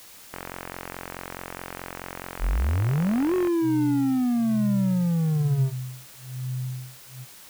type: click train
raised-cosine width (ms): 0.5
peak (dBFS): -18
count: 141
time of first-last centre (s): 0.34-3.472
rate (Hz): 44.7
type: exponential two-way sweep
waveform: triangle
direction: up then down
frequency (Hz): 36.98 to 370 to 129.4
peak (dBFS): -18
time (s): 2.39-5.73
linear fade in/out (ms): 50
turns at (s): 3.34
type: tone with tremolo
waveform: sine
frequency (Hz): 127.9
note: C3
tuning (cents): -39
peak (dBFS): -26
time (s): 3.61-7.26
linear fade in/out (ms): 50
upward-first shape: sine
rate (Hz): 1.1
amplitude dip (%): 100
effects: white hiss -47 dBFS RMS until 7.49 s